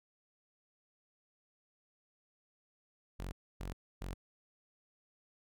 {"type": "tone bursts", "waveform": "sawtooth", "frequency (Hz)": 45.92, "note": "F#1", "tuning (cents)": -12, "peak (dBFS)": -36, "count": 3, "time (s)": [3.19, 4.14], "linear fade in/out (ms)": 10, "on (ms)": 130, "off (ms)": 280, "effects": []}